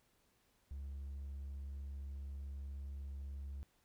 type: tone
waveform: triangle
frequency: 69.3 Hz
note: C#2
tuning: in tune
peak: -40 dBFS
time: 0.71-3.63 s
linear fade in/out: 0 ms
effects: tanh soft clip ceiling -37 dBFS + pink hiss -75 dBFS RMS until 3.84 s